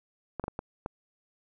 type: clicks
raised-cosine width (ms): 1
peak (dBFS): -19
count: 5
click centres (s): 0.397 / 0.44 / 0.481 / 0.591 / 0.861
effects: none